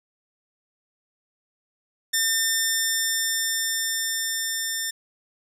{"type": "tone with level ramp", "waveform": "10% pulse", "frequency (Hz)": 1800, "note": "A6", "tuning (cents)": 39, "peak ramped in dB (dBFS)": [-11, -17], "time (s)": [2.13, 4.91], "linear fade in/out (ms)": 10, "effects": []}